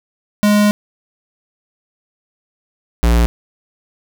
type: tone pair in turn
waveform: square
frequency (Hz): 207.7 / 58.28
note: G#3 / A#1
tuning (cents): 0 / 0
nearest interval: octave + minor seventh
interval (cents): 2200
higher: first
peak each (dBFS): -10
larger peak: neither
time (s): 0.43-0.71 / 3.03-3.26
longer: first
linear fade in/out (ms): 0
effects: none